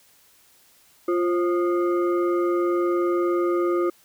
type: tone with frequency modulation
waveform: sine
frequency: 349.1 Hz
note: F4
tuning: 1 cent flat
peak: -19 dBFS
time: 1.08-3.9 s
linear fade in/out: 5 ms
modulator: 881 Hz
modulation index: 0.66
effects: white hiss -57 dBFS RMS until 4.04 s